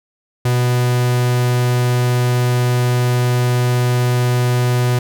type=tone; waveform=45% pulse; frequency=123.47 Hz; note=B2; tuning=in tune; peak=-13 dBFS; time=0.45-4.99 s; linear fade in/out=5 ms; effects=none